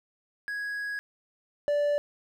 triangle tone pair in turn, 1661.2 / 583.1 Hz, G#6 / D5, 0 / -13 cents, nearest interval octave + tritone, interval 1813 cents, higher first, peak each -29 / -21 dBFS, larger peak second, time 0.48-0.99 / 1.68-1.98 s, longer first, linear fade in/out 0 ms, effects none

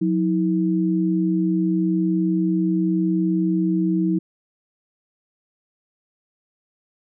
sine tone pair together, 181 / 321.9 Hz, F#3 / E4, -38 / -41 cents, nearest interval minor seventh, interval 997 cents, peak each -20 dBFS, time 0.01-4.19 s, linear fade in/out 10 ms, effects none

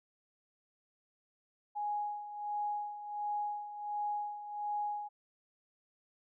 sine tone with tremolo, 830.6 Hz, G#5, in tune, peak -32 dBFS, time 1.75-5.09 s, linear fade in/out 20 ms, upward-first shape sine, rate 1.4 Hz, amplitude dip 70%, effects none

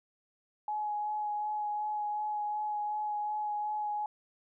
sine tone with vibrato, 841 Hz, G#5, 22 cents sharp, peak -31 dBFS, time 0.68-4.06 s, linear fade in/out 2 ms, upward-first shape sine, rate 2.7 Hz, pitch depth 14 cents each way, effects none

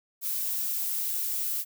violet noise with high-pass filter sweep, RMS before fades -30 dBFS, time 0.21-1.65 s, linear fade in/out 50 ms, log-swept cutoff 470 to 230 Hz, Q 5.3, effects none

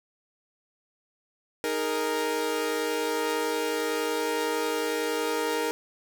sawtooth chord, D# suspended fourth, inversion none, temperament equal, 311.1 / 415.3 / 466.2 Hz, D#4 / G#4 / A#4, 0 / 0 / 0 cents, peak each -29 / -29 / -24 dBFS, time 1.64-5.71 s, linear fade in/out 0 ms, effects none

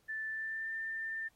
sine tone with pitch glide, 1760 to 1791.8 Hz, A6 to A6, 0 to +31 cents, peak -36 dBFS, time 0.08-1.29 s, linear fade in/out 20 ms, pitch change +31 cents, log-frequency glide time 0.29-0.71 s, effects pink hiss -72 dBFS RMS until 1.35 s + AAC 48 kbps

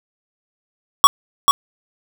square tone with echo, 1122 Hz, C#6, 21 cents sharp, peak -4 dBFS, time 1.04-1.07 s, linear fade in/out 0 ms, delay 440 ms, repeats 1, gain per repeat -5 dB, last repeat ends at 1.51 s, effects none

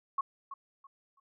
sine tone with echo, 1100 Hz, C#6, 14 cents flat, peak -27 dBFS, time 0.18-0.21 s, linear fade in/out 5 ms, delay 330 ms, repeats 3, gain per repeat -12 dB, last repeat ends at 1.2 s, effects none

